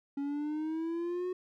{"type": "exponential sweep", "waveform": "triangle", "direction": "up", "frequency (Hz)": [278.2, 368.4], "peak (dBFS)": -30, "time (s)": [0.17, 1.33], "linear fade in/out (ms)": 5, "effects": []}